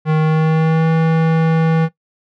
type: tone with pitch glide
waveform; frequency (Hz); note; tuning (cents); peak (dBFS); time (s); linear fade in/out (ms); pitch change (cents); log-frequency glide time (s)
square; 156.2 to 161.9; D#3 to E3; +7 to -31; -12; 0.05-1.89; 50; +62; 0.18-0.89
effects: noise-tail reverb RT60 0.1 s tail -17 dB re dry + low-pass 2000 Hz 12 dB/octave